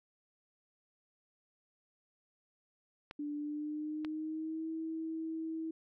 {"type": "clicks", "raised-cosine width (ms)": 0.3, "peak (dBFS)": -28, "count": 2, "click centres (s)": [3.111, 4.048]}
{"type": "tone with pitch glide", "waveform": "sine", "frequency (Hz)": [293.7, 322.1], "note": ["D4", "E4"], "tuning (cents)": [0, -40], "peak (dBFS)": -36, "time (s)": [3.19, 5.71], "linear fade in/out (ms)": 5, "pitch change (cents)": 160, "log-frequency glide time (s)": [3.34, 4.68]}
{"effects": []}